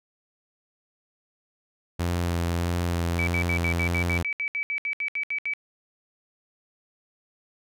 sawtooth tone with vibrato, 86.1 Hz, F2, 24 cents flat, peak -20 dBFS, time 1.99-4.23 s, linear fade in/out 10 ms, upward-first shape sine, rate 1.6 Hz, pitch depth 19 cents each way
sine tone bursts, 2296 Hz, D7, 40 cents flat, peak -25 dBFS, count 16, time 3.19-5.536 s, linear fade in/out 0 ms, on 81 ms, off 70 ms
effects none

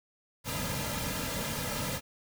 pink noise with comb filter, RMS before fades -34 dBFS, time 0.44-2.01 s, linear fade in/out 50 ms, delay 2.7 ms, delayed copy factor -0.8, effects none

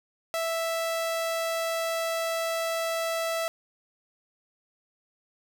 sawtooth tone, 659.3 Hz, E5, in tune, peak -23 dBFS, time 0.34-3.48 s, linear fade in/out 0 ms, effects none

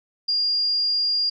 sine tone, 4816 Hz, D8, 43 cents sharp, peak -19 dBFS, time 0.28-1.3 s, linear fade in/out 10 ms, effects none

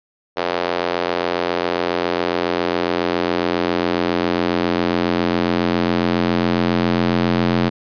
square tone with high-pass filter sweep, 43.65 Hz, F1, in tune, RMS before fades -19 dBFS, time 0.36-7.7 s, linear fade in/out 20 ms, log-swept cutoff 510 to 190 Hz, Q 1.4, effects resampled to 11025 Hz

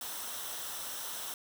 white noise with comb filter, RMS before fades -40 dBFS, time 0.01-1.34 s, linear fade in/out 2 ms, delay 0.43 ms, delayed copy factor -0.55, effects none

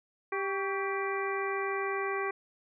harmonic tone with a mistuned harmonic, 393.3 Hz, G4, 6 cents sharp, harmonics 1 / 2 / 3 / 4 / 5 / 6, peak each -33 / -39 / -36 / -41 / -38 / -41 dBFS, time 0.32-2.31 s, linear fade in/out 5 ms, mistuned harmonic 3, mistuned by -66 cents, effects none

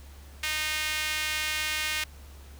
sawtooth tone with high-pass filter, 308.1 Hz, D#4, 17 cents flat, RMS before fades -30 dBFS, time 0.43-2.04 s, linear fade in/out 5 ms, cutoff 2200 Hz, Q 1.7, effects added 70 Hz sine -45 dBFS peak until 2.59 s + pink hiss -54 dBFS RMS until 2.59 s

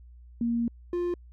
sine / triangle tone pair in turn, 234.3 / 351.1 Hz, A#3 / F4, +9 / +9 cents, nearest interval perfect fifth, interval 700 cents, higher second, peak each -24 dBFS, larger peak neither, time 0.41-0.68 / 0.93-1.14 s, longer first, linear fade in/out 2 ms, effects added 60 Hz sine -47 dBFS peak until 1.32 s

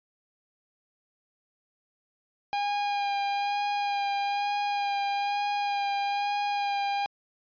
45% pulse tone with vibrato, 810 Hz, G#5, 43 cents flat, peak -26 dBFS, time 2.53-7.06 s, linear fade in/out 0 ms, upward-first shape sine, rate 1.1 Hz, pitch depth 17 cents each way, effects resampled to 11025 Hz

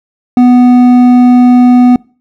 triangle tone with hard clipping, 247.3 Hz, B3, 3 cents sharp, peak -3 dBFS, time 0.37-1.96 s, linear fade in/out 2 ms, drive 10 dB, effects noise-tail reverb RT60 0.4 s tail -25 dB re dry

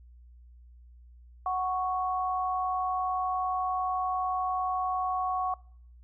sine tone pair together, 740 / 1108.7 Hz, F#5 / C#6, 0 / 0 cents, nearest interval perfect fifth, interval 700 cents, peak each -29 / -30 dBFS, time 1.46-5.54 s, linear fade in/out 2 ms, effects noise-tail reverb RT60 0.6 s tail -24 dB re dry + added 60 Hz sine -50 dBFS peak until 6.03 s

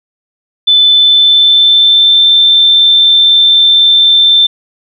sine tone with pitch glide, 3513 to 3558 Hz, A7 to A7, -3 to +19 cents, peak -3 dBFS, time 0.67-4.47 s, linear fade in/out 10 ms, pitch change +22 cents, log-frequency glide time 0.83-2.26 s, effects none

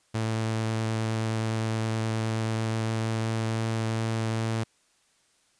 sawtooth tone with pitch glide, 111.3 to 112.2 Hz, A2 to A2, +20 to +34 cents, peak -22 dBFS, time 0.14-4.64 s, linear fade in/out 10 ms, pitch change +14 cents, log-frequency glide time 2.27-3.57 s, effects white hiss -66 dBFS RMS until 5.59 s + resampled to 22050 Hz

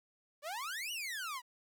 sawtooth exponential two-way sweep, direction up then down, 554.4 to 3000 to 938 Hz, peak -35 dBFS, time 0.42-1.42 s, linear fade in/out 50 ms, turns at 0.92 s, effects 12-bit

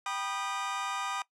sawtooth chord, G augmented, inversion none, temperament just, 784 / 980 / 1225 Hz, G5 / B5 / D#6, 0 / -14 / -27 cents, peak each -34 / -34 / -31 dBFS, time 0.06-1.22 s, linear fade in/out 2 ms, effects noise-tail reverb RT60 0.1 s tail -19 dB re dry + low-pass 7000 Hz 12 dB/octave

